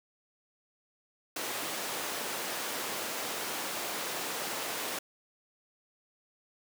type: high-pass noise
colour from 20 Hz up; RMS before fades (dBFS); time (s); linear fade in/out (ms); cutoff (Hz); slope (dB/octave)
pink; -36; 1.36-4.99; 5; 380; 12
effects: none

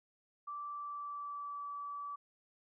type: tone with pitch glide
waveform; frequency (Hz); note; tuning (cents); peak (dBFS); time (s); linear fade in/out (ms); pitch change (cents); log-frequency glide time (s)
sine; 1167 to 1151.6; D6 to D6; -11 to -34; -40; 0.47-2.16; 10; -23; 0.7-1.68
effects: none

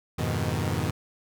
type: chord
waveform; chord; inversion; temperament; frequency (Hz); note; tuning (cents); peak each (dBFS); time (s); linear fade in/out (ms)
sawtooth; F half-diminished seventh; none; equal; 87.31 / 103.83 / 123.47 / 155.56; F2 / Ab2 / Cb3 / Eb3; 0 / 0 / 0 / 0; -27; 0.18-0.91; 10
effects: none

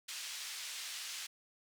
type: band-pass noise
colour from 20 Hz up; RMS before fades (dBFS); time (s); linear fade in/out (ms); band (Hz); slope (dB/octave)
pink; -44; 0.08-1.27; 10; 2700 to 8200; 12
effects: none

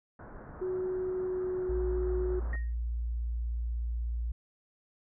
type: low-pass noise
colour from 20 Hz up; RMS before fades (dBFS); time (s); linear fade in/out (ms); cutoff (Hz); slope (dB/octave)
pink; -47; 0.19-2.56; 2; 1600; 48
type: tone with pitch glide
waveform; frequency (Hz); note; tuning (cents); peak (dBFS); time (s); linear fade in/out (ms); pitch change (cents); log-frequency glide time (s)
sine; 370.1 to 366.5; F#4 to F#4; 0 to -16; -30; 0.61-2.4; 10; -16; 1.12-1.87
type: tone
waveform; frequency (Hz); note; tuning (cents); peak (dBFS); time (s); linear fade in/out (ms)
sine; 58.27; A#1; 0; -30; 1.69-4.32; 5
type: tone with exponential decay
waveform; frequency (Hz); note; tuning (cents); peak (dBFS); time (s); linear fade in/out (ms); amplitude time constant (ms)
sine; 1864.7; A#6; 0; -35; 2.53-2.74; 2; 44
effects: none

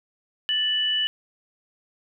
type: tone pair together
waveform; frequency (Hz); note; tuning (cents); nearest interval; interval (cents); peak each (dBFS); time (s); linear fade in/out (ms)
sine; 1760 / 2962; A6 / F#7; 0 / +1; major sixth; 901; -31 / -21; 0.49-1.07; 0
effects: none

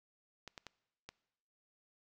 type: clicks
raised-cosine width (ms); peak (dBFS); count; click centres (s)
0.2; -29; 4; 0.477 / 0.578 / 0.667 / 1.09
effects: noise-tail reverb RT60 0.9 s tail -22 dB re dry

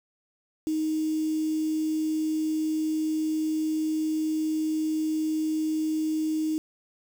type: tone with quantisation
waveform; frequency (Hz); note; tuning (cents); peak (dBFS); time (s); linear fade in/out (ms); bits
sine; 312.6; D#4; +8; -24; 0.67-6.58; 0; 7
effects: none

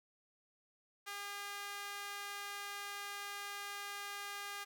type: tone with high-pass filter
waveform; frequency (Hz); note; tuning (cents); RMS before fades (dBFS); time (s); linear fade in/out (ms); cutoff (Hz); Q
sawtooth; 404.4; G#4; -46; -45; 1.06-4.65; 20; 1300; 1.1
effects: none

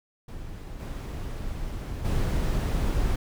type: noise with level steps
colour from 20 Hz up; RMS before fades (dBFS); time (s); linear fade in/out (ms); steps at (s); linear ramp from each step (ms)
brown; -38 / -33 / -25; 0.28-3.16; 5; 0.79 / 2.04; 20
effects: none

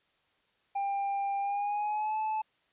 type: tone with pitch glide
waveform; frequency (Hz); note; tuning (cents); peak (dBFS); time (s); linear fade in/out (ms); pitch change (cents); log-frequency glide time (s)
triangle; 796 to 868; G5 to A5; +26 to -24; -27; 0.75-2.42; 10; +150; 1.4-2.18
effects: white hiss -71 dBFS RMS until 2.72 s + resampled to 8000 Hz

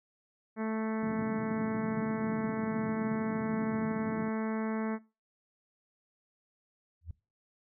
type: harmonic tone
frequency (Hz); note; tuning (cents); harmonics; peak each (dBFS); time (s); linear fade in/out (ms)
220; A3; 0; 1 / 2 / 3 / 4 / 5 / 6 / 7 / 8 / 9 / 10; -32 / -38 / -42 / -44 / -46 / -48 / -49 / -50 / -51 / -52; 0.56-4.99; 50
type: band-pass noise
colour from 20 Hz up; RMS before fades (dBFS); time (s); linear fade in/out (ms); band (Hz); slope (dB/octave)
pink; -40; 1.02-4.29; 5; 150 to 260; 24
type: tone with exponential growth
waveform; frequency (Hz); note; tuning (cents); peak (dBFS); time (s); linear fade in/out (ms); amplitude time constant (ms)
sine; 82.41; E2; 0; -33; 7.01-7.11; 5; 20
effects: noise-tail reverb RT60 0.3 s tail -22 dB re dry

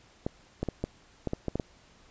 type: clicks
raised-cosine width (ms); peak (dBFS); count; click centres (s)
2; -16; 9; 0.265 / 0.63 / 0.687 / 0.84 / 1.273 / 1.334 / 1.483 / 1.556 / 1.598
effects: pink hiss -59 dBFS RMS until 2.1 s + resampled to 16000 Hz

